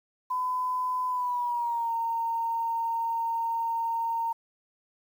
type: tone with pitch glide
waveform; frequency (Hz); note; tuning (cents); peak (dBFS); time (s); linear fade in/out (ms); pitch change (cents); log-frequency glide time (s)
sine; 1008 to 919; B5 to A#5; +35 to -25; -26; 0.3-4.33; 10; -160; 1.08-1.92
effects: 9-bit